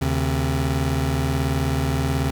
25% pulse tone pair together, 76.1 / 133.54 Hz, D#2 / C3, -38 / +36 cents, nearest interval minor seventh, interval 974 cents, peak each -19 dBFS, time 0.01-2.31 s, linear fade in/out 10 ms, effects none

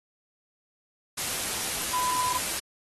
sine tone in noise, 1001 Hz, B5, 23 cents sharp, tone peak -26 dBFS, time 1.93-2.38 s, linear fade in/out 10 ms, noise white, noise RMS -30 dBFS, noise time 1.17-2.6 s, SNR +1 dB, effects AAC 32 kbps

